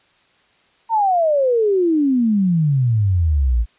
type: exponential sweep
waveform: sine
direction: down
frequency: 932.3 to 53.8 Hz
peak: -13 dBFS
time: 0.89-3.66 s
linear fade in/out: 50 ms
effects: white hiss -57 dBFS RMS until 3.78 s + resampled to 8000 Hz